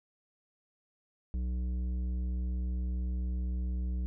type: tone with tanh clipping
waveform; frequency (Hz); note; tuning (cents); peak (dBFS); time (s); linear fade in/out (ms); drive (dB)
sine; 61.74; B1; 0; -32; 1.34-4.06; 0; 10
effects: none